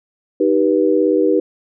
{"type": "chord", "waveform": "sine", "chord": "Eb augmented", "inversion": "none", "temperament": "just", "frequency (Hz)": [311.1, 388.9, 486.1], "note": ["Eb4", "G4", "B4"], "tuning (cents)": [0, -14, -28], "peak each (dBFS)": -16, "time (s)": [0.4, 1.4], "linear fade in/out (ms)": 5, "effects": []}